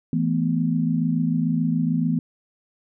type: chord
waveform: sine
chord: E suspended fourth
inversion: none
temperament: equal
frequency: 164.81 / 220 / 246.9 Hz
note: E3 / A3 / B3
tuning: 0 / 0 / 0 cents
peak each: -22 / -26 / -23 dBFS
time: 0.13-2.19 s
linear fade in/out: 2 ms
effects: none